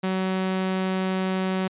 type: tone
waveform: sawtooth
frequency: 188 Hz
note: F#3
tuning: 28 cents sharp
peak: -19 dBFS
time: 0.03-1.68 s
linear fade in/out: 10 ms
effects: resampled to 8000 Hz